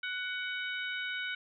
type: harmonic tone with a mistuned harmonic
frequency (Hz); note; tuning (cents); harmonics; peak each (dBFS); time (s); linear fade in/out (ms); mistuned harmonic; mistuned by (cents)
749; F#5; +21; 2 / 3 / 4 / 5; -36 / -40 / -42 / -44; 0.03-1.35; 5; 2; -19
effects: none